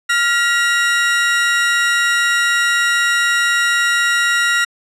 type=tone pair together; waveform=35% pulse; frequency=1398.7 / 1913 Hz; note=F6 / A#6; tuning=+2 / +44 cents; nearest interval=perfect fourth; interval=542 cents; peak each=-14 dBFS; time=0.09-4.65 s; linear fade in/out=10 ms; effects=low-pass 9000 Hz 12 dB/octave